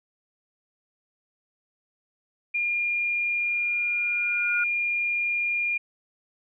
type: tone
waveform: sine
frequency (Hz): 2412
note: D7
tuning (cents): +46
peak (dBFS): -23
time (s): 2.54-5.78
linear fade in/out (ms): 10
type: tone with exponential growth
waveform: sine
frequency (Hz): 1436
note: F6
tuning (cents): +48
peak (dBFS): -23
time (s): 3.39-4.64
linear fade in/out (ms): 5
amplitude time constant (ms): 270
effects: none